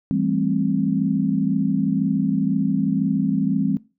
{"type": "chord", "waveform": "sine", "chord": "A minor seventh", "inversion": "second", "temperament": "just", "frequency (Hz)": [165, 198, 220, 264], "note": ["E3", "G3", "A3", "C4"], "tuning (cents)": [2, 18, 0, 16], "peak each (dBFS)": [-25, -22, -27, -22], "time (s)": [0.11, 3.77], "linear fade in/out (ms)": 0, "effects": ["noise-tail reverb RT60 0.3 s tail -21 dB re dry"]}